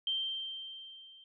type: tone with level ramp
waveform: sine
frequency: 3141 Hz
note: G7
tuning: 3 cents sharp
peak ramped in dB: -29 to -54 dBFS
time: 0.07-1.24 s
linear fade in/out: 2 ms
effects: none